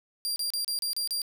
sawtooth tone bursts, 4759 Hz, D8, 22 cents sharp, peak -25 dBFS, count 7, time 0.25-1.218 s, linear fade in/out 0 ms, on 110 ms, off 33 ms, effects none

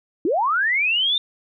sine linear sweep, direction up, 286 to 3655 Hz, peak -17 dBFS, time 0.25-1.18 s, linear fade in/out 2 ms, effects none

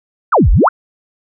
sine exponential two-way sweep, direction down then up, 1600 to 36.5 to 1600 Hz, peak -6 dBFS, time 0.32-0.69 s, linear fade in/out 10 ms, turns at 0.51 s, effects none

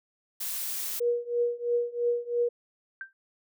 blue noise, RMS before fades -33 dBFS, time 0.4-1 s, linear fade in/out 10 ms
sine tone with tremolo, 478.5 Hz, A#4, 45 cents sharp, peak -21 dBFS, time 1-2.49 s, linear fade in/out 10 ms, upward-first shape triangle, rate 3 Hz, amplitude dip 95%
sine tone with exponential decay, 1568 Hz, G6, in tune, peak -31 dBFS, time 3.01-3.13 s, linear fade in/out 1 ms, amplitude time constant 25 ms
effects none

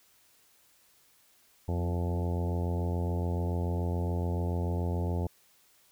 harmonic tone with a mistuned harmonic, 87 Hz, F2, 6 cents flat, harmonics 1 / 2 / 3 / 4 / 5 / 6 / 7 / 8 / 9 / 10, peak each -29 / -36 / -41 / -41 / -41 / -44 / -46 / -46 / -49 / -46 dBFS, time 1.68-5.27 s, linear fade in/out 5 ms, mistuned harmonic 3, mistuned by -21 cents, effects white hiss -64 dBFS RMS until 5.91 s

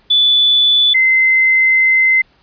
sine tone pair in turn, 3472 / 2064 Hz, A7 / C7, -24 / -24 cents, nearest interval major sixth, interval 900 cents, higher first, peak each -8 dBFS, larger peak neither, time 0.1-0.94 / 0.94-2.22 s, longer second, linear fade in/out 10 ms, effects pink hiss -53 dBFS RMS until 2.42 s + resampled to 11025 Hz

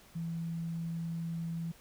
sine tone, 166.2 Hz, E3, 15 cents sharp, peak -34 dBFS, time 0.15-1.72 s, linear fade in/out 10 ms, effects pink hiss -59 dBFS RMS until 1.8 s

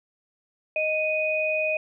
sine tone pair together, 622.3 / 2489 Hz, D#5 / D#7, 0 / 0 cents, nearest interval 2 octaves, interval 2400 cents, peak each -25 dBFS, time 0.76-1.77 s, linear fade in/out 2 ms, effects none

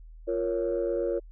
sine chord, Bb minor, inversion second, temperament equal, 349.2 / 466.2 / 554.4 Hz, F4 / Bb4 / Db5, 0 / 0 / 0 cents, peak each -29 dBFS, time 0.27-1.2 s, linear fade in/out 20 ms, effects tanh soft clip ceiling -19 dBFS + added 40 Hz sine -44 dBFS peak until 1.31 s

